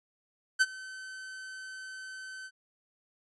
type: tone with ADSR envelope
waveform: 45% pulse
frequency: 1531 Hz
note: G6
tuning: 41 cents flat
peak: -19 dBFS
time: 0.59-2.51 s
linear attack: 24 ms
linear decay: 38 ms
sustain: -22 dB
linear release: 53 ms
effects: resampled to 22050 Hz